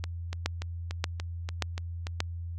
two click trains, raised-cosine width 0.2 ms, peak -10 / -19 dBFS, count 4 / 8, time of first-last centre 0.46-2.204 / 0.04-2.069 s, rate 1.72 / 3.45 Hz, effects added 85 Hz sine -34 dBFS peak until 2.58 s

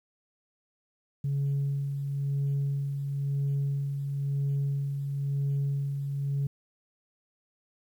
sine tone with tremolo, 140 Hz, C#3, 18 cents sharp, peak -23 dBFS, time 1.24-6.47 s, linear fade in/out 5 ms, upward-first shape sine, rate 0.99 Hz, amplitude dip 50%, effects tanh soft clip ceiling -23 dBFS + 10-bit

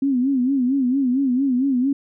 sine tone with vibrato, 261.6 Hz, C4, in tune, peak -16 dBFS, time 0.02-1.93 s, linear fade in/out 5 ms, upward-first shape sine, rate 4.4 Hz, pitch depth 120 cents each way, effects none

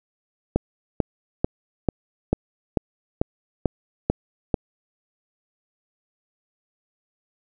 click train, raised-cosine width 2 ms, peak -5 dBFS, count 10, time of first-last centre 0.56-4.542 s, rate 2.26 Hz, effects none

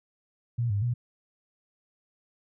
sine tone with pitch steps, 118.7 / 101.4 / 121 Hz, A#2 / G#2 / B2, +32 / -41 / -35 cents, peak -24 dBFS, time 0.58-0.94 s, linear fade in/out 10 ms, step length 120 ms, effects none

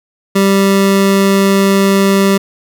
25% pulse tone, 196 Hz, G3, in tune, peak -4 dBFS, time 0.35-2.38 s, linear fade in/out 10 ms, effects none

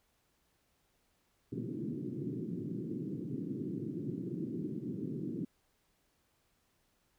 white band-pass noise, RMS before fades -39 dBFS, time 1.52-5.45 s, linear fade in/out 5 ms, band 120 to 360 Hz, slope 48 dB/octave, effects pink hiss -75 dBFS RMS until 7.18 s

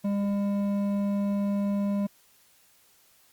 triangle tone with hard clipping, 201.4 Hz, G3, 47 cents sharp, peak -26 dBFS, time 0.04-2.07 s, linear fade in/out 10 ms, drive 12 dB, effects white hiss -61 dBFS RMS until 3.32 s + Opus 48 kbps

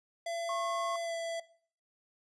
square tone with pitch glide, 675 to 666.5 Hz, E5 to E5, +41 to +19 cents, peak -35 dBFS, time 0.26-1.4 s, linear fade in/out 5 ms, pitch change -22 cents, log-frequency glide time 1.03-1.14 s
triangle tone, 1089 Hz, C#6, 31 cents flat, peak -33 dBFS, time 0.49-0.96 s, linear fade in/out 2 ms
effects noise-tail reverb RT60 0.5 s tail -18 dB re dry + resampled to 22050 Hz

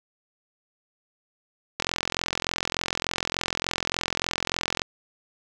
click train, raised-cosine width 0.2 ms, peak -7 dBFS, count 132, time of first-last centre 1.8-4.818 s, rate 43.4 Hz, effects none

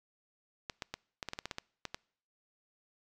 clicks, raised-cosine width 0.2 ms, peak -20 dBFS, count 12, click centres 0.698 / 0.822 / 0.94 / 1.228 / 1.287 / 1.334 / 1.389 / 1.456 / 1.512 / 1.584 / 1.853 / 1.945 s, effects noise-tail reverb RT60 0.6 s tail -26 dB re dry

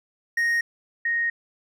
triangle / sine tone pair in turn, 1864.7 / 1864.7 Hz, A#6 / A#6, 0 / 0 cents, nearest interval unison, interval 0 cents, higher neither, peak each -18 / -21 dBFS, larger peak first, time 0.37-0.61 / 1.05-1.3 s, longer second, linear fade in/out 5 ms, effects none

